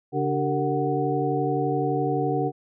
sine tone cluster, 140.3 / 295.2 / 387 / 458.7 / 742 Hz, C#3 / D4 / G4 / A#4 / F#5, +21 / +9 / -22 / -28 / +5 cents, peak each -28 dBFS, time 0.12-2.52 s, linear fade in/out 50 ms, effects none

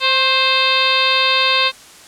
harmonic tone with a mistuned harmonic, 523.3 Hz, C5, in tune, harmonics 1 / 2 / 3 / 4 / 5 / 6 / 7 / 8 / 9, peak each -24 / -19 / -24 / -24 / -18 / -24 / -18 / -22 / -26 dBFS, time 0-1.72 s, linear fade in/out 50 ms, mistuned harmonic 2, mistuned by +33 cents, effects white hiss -41 dBFS RMS until 2.07 s + low-pass 9000 Hz 12 dB/octave

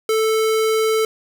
square tone, 440 Hz, A4, in tune, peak -16 dBFS, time 0.09-1.05 s, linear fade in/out 2 ms, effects none

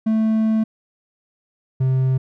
triangle tone pair in turn, 220 / 130.81 Hz, A3 / C3, 0 / 0 cents, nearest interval major sixth, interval 900 cents, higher first, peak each -13 dBFS, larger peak neither, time 0.06-0.64 / 1.8-2.18 s, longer first, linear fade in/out 10 ms, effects none

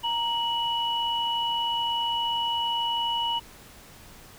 sine tone pair together, 932.3 / 2938 Hz, A#5 / F#7, 0 / -13 cents, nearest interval octave + minor sixth, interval 1987 cents, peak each -27 dBFS, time 0.03-3.4 s, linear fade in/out 20 ms, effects pink hiss -49 dBFS RMS until 4.38 s

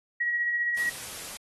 sine tone with tremolo, 1909 Hz, A#6, 41 cents sharp, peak -23 dBFS, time 0.2-0.9 s, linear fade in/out 10 ms, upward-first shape sine, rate 15 Hz, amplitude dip 35%
white noise, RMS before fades -39 dBFS, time 0.77-1.37 s, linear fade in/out 2 ms
effects AAC 32 kbps

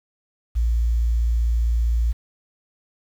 sine tone, 57.7 Hz, A#1, 17 cents flat, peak -16 dBFS, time 0.55-2.13 s, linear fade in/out 20 ms, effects tanh soft clip ceiling -12 dBFS + 8-bit

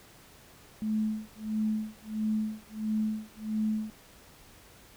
sine tone with tremolo, 216.2 Hz, A3, 30 cents flat, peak -25 dBFS, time 0.82-3.9 s, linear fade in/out 0 ms, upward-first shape sine, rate 1.5 Hz, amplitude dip 100%, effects pink hiss -55 dBFS RMS until 4.96 s

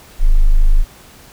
sine tone, 25.96 Hz, G#0, in tune, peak -4 dBFS, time 0.19-0.85 s, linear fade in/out 50 ms, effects tanh soft clip ceiling -2 dBFS + pink hiss -42 dBFS RMS until 1.32 s

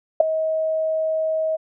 sine tone with ADSR envelope, 635 Hz, D#5, 35 cents sharp, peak -5 dBFS, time 0.2-1.57 s, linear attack 6 ms, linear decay 7 ms, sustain -14 dB, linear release 20 ms, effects none

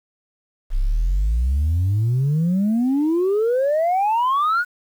sine exponential sweep, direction up, 30 to 1488 Hz, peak -14 dBFS, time 0.7-4.65 s, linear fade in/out 50 ms, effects tanh soft clip ceiling -14 dBFS + 8-bit

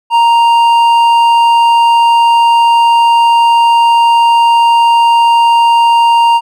triangle tone with hard clipping, 932.3 Hz, A#5, in tune, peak -6 dBFS, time 0.1-6.41 s, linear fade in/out 50 ms, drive 10 dB, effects none

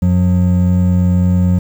triangle tone pair together, 90.9 / 179.97 Hz, F#2 / F#3, -30 / -48 cents, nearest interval octave, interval 1182 cents, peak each -10 dBFS, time 0.02-1.59 s, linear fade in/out 5 ms, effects 7-bit

